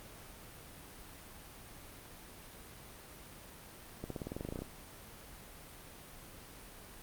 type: accelerating click train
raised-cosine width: 2 ms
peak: -26 dBFS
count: 14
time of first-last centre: 4.04-4.62 s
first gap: 63 ms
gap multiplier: 0.94
effects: pink hiss -52 dBFS RMS until 7.02 s + Opus 32 kbps